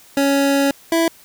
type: tone pair in turn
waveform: 25% pulse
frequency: 278.2 / 330.8 Hz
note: C#4 / E4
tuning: +6 / +6 cents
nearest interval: minor third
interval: 300 cents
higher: second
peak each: -10 dBFS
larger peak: neither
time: 0.17-0.71 / 0.92-1.08 s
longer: first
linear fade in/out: 2 ms
effects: white hiss -47 dBFS RMS until 1.24 s